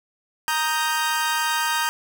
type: chord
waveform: sawtooth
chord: Eb major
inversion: second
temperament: equal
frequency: 932.3 / 1244.5 / 1568 Hz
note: Bb5 / Eb6 / G6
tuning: 0 / 0 / 0 cents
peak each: -20 / -24 / -22 dBFS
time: 0.48-1.89 s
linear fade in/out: 0 ms
effects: none